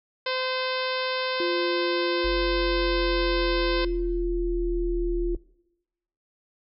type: harmonic tone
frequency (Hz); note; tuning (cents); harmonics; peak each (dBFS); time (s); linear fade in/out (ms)
515; C5; -28; 1 / 2 / 3 / 4 / 5 / 6 / 7 / 8 / 9 / 10; -29 / -32 / -34 / -35 / -36 / -37 / -37 / -38 / -39 / -39; 0.26-3.85; 5
type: tone with pitch glide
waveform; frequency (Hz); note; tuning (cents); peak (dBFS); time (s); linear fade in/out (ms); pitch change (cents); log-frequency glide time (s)
sine; 349.4 to 346.8; F4 to F4; +1 to -12; -25; 1.4-5.35; 2; -13; 1.73-2.76
type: exponential sweep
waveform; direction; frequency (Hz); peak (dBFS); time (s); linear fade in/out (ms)
sine; down; 47.18 to 36.71; -27; 2.24-5.37; 10
effects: noise-tail reverb RT60 0.9 s tail -21 dB re dry